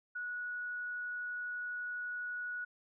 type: tone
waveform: sine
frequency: 1464 Hz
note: F#6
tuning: 19 cents flat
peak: -37 dBFS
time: 0.15-2.65 s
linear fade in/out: 10 ms
effects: none